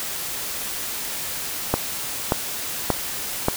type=click train; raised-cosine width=1 ms; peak=-3 dBFS; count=4; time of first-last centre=1.74-3.484 s; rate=1.72 Hz; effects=white hiss -29 dBFS RMS until 3.56 s